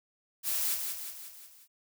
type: noise with echo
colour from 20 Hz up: blue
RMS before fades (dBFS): -31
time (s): 0.43-0.78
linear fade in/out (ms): 50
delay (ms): 180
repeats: 5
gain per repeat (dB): -5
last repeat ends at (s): 1.68
effects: none

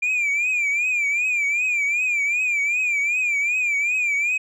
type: tone with vibrato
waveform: sine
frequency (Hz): 2388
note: D7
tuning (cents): +28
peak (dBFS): -16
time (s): 0.02-4.38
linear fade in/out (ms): 10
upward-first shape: triangle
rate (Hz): 2.6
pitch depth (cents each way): 120
effects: tanh soft clip ceiling -18 dBFS

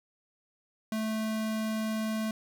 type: tone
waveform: square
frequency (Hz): 218.8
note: A3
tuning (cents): -9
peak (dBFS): -30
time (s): 0.92-2.31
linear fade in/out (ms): 2
effects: none

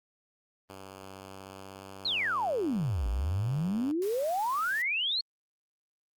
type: tone with pitch glide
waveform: 5% pulse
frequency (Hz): 96.3 to 98.32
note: G2 to G2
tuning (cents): -30 to +6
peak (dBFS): -33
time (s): 0.69-3.92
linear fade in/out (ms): 5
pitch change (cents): +36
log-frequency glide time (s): 1.3-3.69
type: exponential two-way sweep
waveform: sine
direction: down then up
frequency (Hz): 4400 to 53.2 to 4400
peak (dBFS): -27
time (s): 2.05-5.21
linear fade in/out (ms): 5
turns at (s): 3.08
type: noise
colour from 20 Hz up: white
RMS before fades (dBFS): -47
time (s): 4.02-4.82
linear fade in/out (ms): 0
effects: Opus 32 kbps

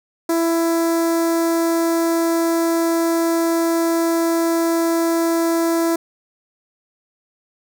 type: tone with notch filter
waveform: sawtooth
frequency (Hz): 332.7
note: E4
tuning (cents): +16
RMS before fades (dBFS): -18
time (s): 0.29-5.96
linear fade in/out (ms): 5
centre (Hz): 2900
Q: 0.63
effects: none

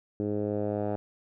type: tone with low-pass filter sweep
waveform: 10% pulse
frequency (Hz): 103.83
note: G#2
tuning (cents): 0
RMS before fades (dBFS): -30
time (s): 0.2-0.96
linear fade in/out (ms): 0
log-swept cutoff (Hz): 380 to 780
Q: 2
effects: none

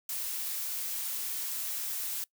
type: noise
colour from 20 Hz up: blue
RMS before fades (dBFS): -35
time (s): 0.09-2.24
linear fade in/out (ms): 2
effects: noise-tail reverb RT60 0.1 s tail -22 dB re dry

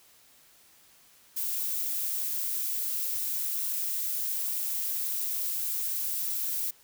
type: noise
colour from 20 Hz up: violet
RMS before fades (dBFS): -31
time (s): 1.36-6.71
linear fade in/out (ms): 10
effects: white hiss -59 dBFS RMS until 6.83 s

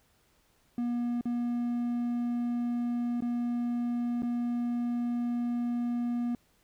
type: tone with dropouts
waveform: triangle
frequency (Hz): 239.9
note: A#3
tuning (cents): +50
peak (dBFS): -26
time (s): 0.78-6.35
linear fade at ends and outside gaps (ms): 2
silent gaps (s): 1.211-1.255 / 3.206-3.222 / 4.222-4.231
effects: pink hiss -68 dBFS RMS until 6.63 s

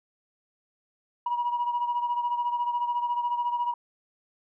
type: beating tone pair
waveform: sine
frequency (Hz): 960 / 974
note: B5 / B5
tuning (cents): -49 / -24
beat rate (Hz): 14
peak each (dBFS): -25 / -31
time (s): 1.26-3.74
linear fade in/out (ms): 5
effects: tanh soft clip ceiling -20 dBFS

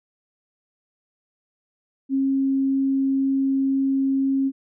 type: tone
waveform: sine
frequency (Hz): 270.2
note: C#4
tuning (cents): -44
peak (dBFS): -18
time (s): 2.09-4.52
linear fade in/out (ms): 50
effects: none

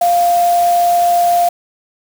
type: tone in noise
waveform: sine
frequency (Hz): 698.5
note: F5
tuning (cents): 0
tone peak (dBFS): -9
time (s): 0.01-1.49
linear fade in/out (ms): 5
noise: white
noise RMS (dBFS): -27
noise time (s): 0.01-1.49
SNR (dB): +15
effects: none

